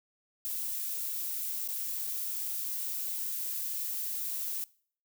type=noise with dropouts; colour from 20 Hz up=violet; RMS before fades=-35 dBFS; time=0.45-4.64 s; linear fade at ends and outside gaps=0 ms; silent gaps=1.676-1.687 / 2.068-2.073 s; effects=noise-tail reverb RT60 0.5 s tail -22 dB re dry